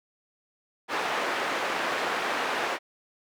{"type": "band-pass noise", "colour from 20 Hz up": "white", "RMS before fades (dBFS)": -29, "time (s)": [0.88, 2.79], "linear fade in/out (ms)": 50, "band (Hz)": [360, 1700], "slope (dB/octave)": 12, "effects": []}